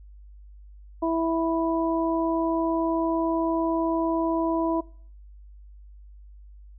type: harmonic tone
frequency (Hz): 328.9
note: E4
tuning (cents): -4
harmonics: 1 / 2 / 3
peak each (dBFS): -24 / -27 / -29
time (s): 1.02-4.81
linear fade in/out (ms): 10
effects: noise-tail reverb RT60 0.5 s tail -23 dB re dry + added 50 Hz sine -44 dBFS peak until 6.78 s

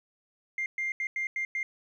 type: tone bursts at uneven times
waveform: sine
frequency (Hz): 2100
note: C7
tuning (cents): +6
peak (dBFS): -27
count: 6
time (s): 0.58-0.66 / 0.78-0.92 / 1-1.07 / 1.16-1.27 / 1.36-1.45 / 1.55-1.63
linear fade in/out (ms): 2
effects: tanh soft clip ceiling -25 dBFS + 11-bit

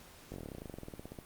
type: slowing click train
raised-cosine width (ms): 2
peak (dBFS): -30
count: 23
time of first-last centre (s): 0.32-1.188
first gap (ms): 20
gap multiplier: 1.06
effects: pink hiss -56 dBFS RMS until 1.25 s + Opus 48 kbps

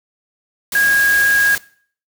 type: tone in noise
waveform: sine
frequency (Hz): 1639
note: G#6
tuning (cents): -23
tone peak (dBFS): -11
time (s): 0.75-1.55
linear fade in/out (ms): 2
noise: white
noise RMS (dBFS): -24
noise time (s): 0.72-1.58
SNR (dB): +10
effects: noise-tail reverb RT60 0.5 s tail -20 dB re dry

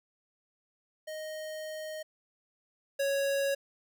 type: tone pair in turn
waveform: square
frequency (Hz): 622.3 / 554.4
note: D#5 / C#5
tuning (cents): 0 / 0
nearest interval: major second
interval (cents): 200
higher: first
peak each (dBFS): -38 / -28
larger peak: second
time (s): 1.07-2.03 / 2.99-3.55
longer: first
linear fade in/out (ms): 10
effects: none

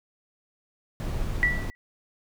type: noise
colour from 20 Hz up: brown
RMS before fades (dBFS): -29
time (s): 1-1.7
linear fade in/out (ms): 0
type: tone with exponential decay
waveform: sine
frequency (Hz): 1955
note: B6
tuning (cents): -18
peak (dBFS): -16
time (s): 1.43-1.75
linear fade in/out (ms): 0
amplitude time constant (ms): 69
effects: none

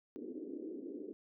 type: band-pass noise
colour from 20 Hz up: pink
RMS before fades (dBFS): -45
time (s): 0.16-1.13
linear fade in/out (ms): 0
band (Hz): 260 to 430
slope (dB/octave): 48
effects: none

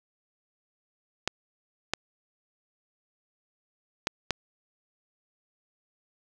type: clicks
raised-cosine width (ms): 0.2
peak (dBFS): -8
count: 4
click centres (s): 1.276 / 1.936 / 4.071 / 4.307
effects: none

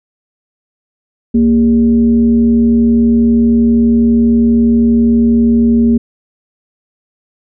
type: tone with frequency modulation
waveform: sine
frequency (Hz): 233.1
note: A#3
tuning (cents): 0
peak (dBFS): -6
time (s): 1.34-5.98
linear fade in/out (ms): 10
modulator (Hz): 170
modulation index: 0.43
effects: none

